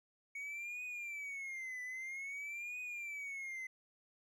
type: tone with vibrato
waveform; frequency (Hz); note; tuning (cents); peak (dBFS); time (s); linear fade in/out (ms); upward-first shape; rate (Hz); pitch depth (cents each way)
triangle; 2227; C#7; +7; -40; 0.35-3.67; 5; triangle; 0.51; 200
effects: none